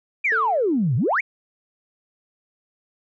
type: exponential two-way sweep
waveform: sine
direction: down then up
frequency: 2480 to 110 to 2480 Hz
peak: -17 dBFS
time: 0.24-1.21 s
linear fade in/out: 10 ms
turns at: 0.96 s
type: tone with exponential decay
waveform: triangle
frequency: 444.9 Hz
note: A4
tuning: 19 cents sharp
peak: -23 dBFS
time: 0.32-1.01 s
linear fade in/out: 1 ms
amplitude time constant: 150 ms
effects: tanh soft clip ceiling -10 dBFS